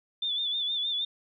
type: tone with vibrato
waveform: sine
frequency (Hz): 3520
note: A7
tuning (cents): 0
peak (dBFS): -27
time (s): 0.22-1.05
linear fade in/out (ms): 5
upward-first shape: sine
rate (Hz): 6.4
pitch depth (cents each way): 60
effects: none